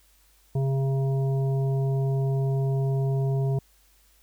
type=harmonic tone; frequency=135.2 Hz; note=C#3; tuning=43 cents flat; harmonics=1 / 3 / 5 / 7; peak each=-22 / -32 / -38 / -46 dBFS; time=0.55-3.59 s; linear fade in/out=5 ms; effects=added 50 Hz sine -61 dBFS peak until 4.22 s + white hiss -62 dBFS RMS until 4.22 s